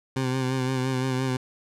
20% pulse tone with vibrato, 130 Hz, C3, 11 cents flat, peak -19 dBFS, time 0.16-1.37 s, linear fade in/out 5 ms, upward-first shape sine, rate 5.8 Hz, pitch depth 35 cents each way, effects low-pass 9000 Hz 12 dB/octave

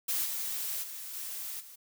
blue noise with level steps, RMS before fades -31 / -35 / -42 / -39 / -50 dBFS, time 0.08-1.76 s, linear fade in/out 10 ms, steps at 0.24 / 0.82 / 1.13 / 1.59 s, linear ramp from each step 20 ms, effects none

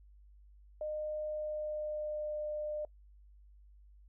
sine tone with pitch glide, 610 to 602.6 Hz, D#5 to D5, -34 to +44 cents, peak -35 dBFS, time 0.81-2.85 s, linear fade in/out 2 ms, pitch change -22 cents, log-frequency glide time 1.26-2.41 s, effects noise-tail reverb RT60 0.1 s tail -23 dB re dry + added 50 Hz sine -56 dBFS peak until 4.08 s

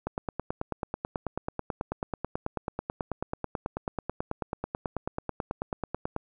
click train, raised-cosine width 1 ms, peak -16 dBFS, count 57, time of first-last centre 0.07-6.164 s, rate 9.19 Hz, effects none

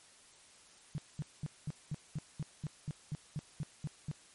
sine tone bursts, 150 Hz, D3, 37 cents sharp, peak -34 dBFS, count 14, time 0.95-4.114 s, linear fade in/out 0 ms, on 31 ms, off 210 ms, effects white hiss -60 dBFS RMS until 4.34 s + MP3 48 kbps

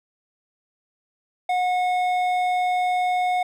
triangle tone with hard clipping, 727 Hz, F#5, 31 cents flat, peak -21 dBFS, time 1.49-3.43 s, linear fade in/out 5 ms, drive 12 dB, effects none

